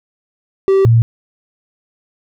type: tone pair in turn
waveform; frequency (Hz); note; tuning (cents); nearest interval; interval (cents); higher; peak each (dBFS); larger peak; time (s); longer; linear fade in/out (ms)
triangle / sine; 387.5 / 115.2; G4 / A#2; -20 / -20; octave + major sixth; 2100; first; -6; neither; 0.68-0.85 / 0.85-1.02; neither; 0
effects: none